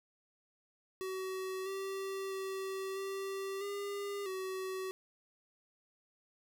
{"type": "tone with pitch steps", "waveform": "square", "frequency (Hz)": [377.2, 387.5, 384.5, 389.1, 403.2, 377.4], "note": ["F#4", "G4", "G4", "G4", "G4", "F#4"], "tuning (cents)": [33, -20, -33, -13, 49, 34], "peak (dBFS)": -38, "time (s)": [1.01, 4.91], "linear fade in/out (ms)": 0, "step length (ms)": 650, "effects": []}